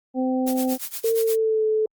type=harmonic tone; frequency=257.7 Hz; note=C4; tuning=26 cents flat; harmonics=1 / 2 / 3; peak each=-21 / -27 / -31 dBFS; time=0.14-0.78 s; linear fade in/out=50 ms
type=noise with tremolo; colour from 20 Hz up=blue; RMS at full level=-29 dBFS; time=0.46-1.37 s; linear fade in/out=20 ms; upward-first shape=sine; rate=8.5 Hz; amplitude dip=90%
type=tone with pitch glide; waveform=sine; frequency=453.2 to 434.2 Hz; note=A#4 to A4; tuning=-49 to -23 cents; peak=-18 dBFS; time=1.04-1.86 s; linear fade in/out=5 ms; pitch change=-74 cents; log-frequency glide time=1.16-1.65 s
effects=Opus 32 kbps